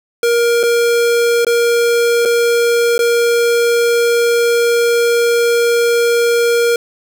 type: tone with dropouts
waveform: square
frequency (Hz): 471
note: A#4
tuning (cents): +18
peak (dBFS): -11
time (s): 0.23-6.76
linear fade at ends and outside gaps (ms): 2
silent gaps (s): 0.631-0.635 / 1.448-1.467 / 2.252-2.256 / 2.98-2.991
effects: none